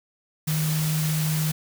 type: tone in noise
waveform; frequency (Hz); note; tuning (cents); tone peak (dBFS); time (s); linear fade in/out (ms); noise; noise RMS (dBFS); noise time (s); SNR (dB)
sine; 155.56; D#3; 0; -22; 0.47-1.52; 10; white; -31; 0.47-1.52; +6
effects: none